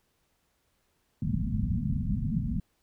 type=low-pass noise; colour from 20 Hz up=white; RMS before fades=-29 dBFS; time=1.22-2.6 s; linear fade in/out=5 ms; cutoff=240 Hz; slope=96 dB/octave; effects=pink hiss -73 dBFS RMS until 2.82 s